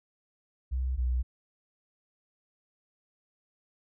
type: tone pair in turn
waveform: sine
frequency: 64.1 / 62.1 Hz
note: C2 / B1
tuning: -35 / +10 cents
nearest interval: minor second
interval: 55 cents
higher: first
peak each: -27 / -25 dBFS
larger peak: second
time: 0.71-0.97 / 0.97-1.23 s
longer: neither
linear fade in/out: 20 ms
effects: none